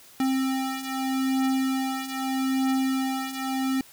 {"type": "beating tone pair", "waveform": "square", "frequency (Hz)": [263.8, 264.6], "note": ["C4", "C4"], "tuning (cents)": [14, 20], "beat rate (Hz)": 0.8, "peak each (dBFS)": [-30, -26], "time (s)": [0.2, 3.81], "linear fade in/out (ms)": 2, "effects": ["white hiss -51 dBFS RMS until 3.92 s"]}